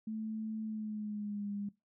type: tone with pitch glide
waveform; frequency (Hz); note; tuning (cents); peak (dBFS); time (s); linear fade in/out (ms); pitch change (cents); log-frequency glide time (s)
sine; 218.7 to 202.9; A3 to G#3; -10 to -40; -36; 0.07-1.69; 5; -130; 0.63-1.5
effects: noise-tail reverb RT60 0.2 s tail -19 dB re dry